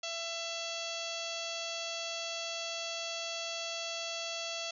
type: harmonic tone with a mistuned harmonic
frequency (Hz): 669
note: E5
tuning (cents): +25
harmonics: 1 / 2 / 3 / 4 / 5 / 6 / 7 / 8 / 9 / 10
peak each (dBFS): -42 / -48 / -51 / -43 / -42 / -49 / -44 / -50 / -46 / -50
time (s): 0.03-4.71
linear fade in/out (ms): 5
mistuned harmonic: 7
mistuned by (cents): -72
effects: none